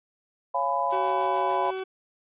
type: chord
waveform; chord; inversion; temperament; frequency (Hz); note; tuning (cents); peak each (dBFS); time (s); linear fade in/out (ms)
sine; C# dominant seventh; none; just; 554.4 / 693 / 831.5 / 997.9; C#5 / E#5 / G#5 / B5; 0 / -14 / +2 / +18; -31 / -29 / -30 / -26; 0.54-1.71; 10
type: noise with tremolo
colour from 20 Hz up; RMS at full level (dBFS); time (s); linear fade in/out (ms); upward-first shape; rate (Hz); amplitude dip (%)
white; -43; 0.9-1.8; 0; sine; 6.8; 90
type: tone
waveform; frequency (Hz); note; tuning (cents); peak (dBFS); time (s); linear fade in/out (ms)
40% pulse; 378.2; F#4; +38; -29; 0.92-1.84; 10
effects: resampled to 8000 Hz